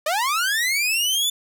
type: linear sweep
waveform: sawtooth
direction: up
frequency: 580 to 3520 Hz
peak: -16 dBFS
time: 0.06-1.3 s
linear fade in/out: 5 ms
effects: none